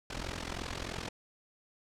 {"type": "noise with amplitude modulation", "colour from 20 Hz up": "pink", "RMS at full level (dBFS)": -35, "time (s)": [0.1, 1.09], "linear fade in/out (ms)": 5, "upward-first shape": "sine", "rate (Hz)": 43.1, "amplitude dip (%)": 85, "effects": ["low-pass 6000 Hz 12 dB/octave"]}